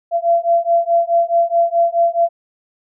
sine beating tone pair, 678 / 682.7 Hz, E5 / F5, +49 / -40 cents, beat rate 4.7 Hz, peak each -15 dBFS, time 0.11-2.29 s, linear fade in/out 50 ms, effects none

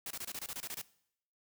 white noise bursts, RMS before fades -41 dBFS, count 11, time 0.06-0.816 s, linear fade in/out 2 ms, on 46 ms, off 25 ms, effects noise-tail reverb RT60 0.7 s tail -20 dB re dry

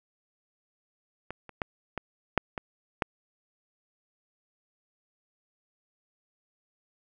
clicks, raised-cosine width 0.5 ms, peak -21 / -29 / -14 / -17 / -6 / -18 / -10 dBFS, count 7, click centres 1.306 / 1.493 / 1.618 / 1.977 / 2.377 / 2.578 / 3.022 s, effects none

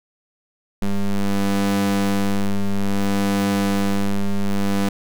40% pulse ring-modulated tone, 99.7 Hz, G2, 30 cents sharp, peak -13 dBFS, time 0.82-4.89 s, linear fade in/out 5 ms, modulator 100 Hz, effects none

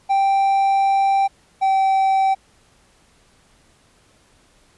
triangle tone pair in turn, 784 / 772.3 Hz, G5 / G5, 0 / -26 cents, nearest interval unison, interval 26 cents, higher first, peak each -12 dBFS, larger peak neither, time 0.09-1.28 / 1.61-2.35 s, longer first, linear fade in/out 20 ms, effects pink hiss -56 dBFS RMS until 4.77 s + resampled to 24000 Hz

